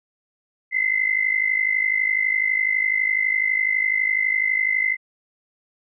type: tone pair together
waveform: sine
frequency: 2031 / 2083 Hz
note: B6 / C7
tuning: +48 / -8 cents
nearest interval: unison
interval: 44 cents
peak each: -21 dBFS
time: 0.71-4.97 s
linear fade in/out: 50 ms
effects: none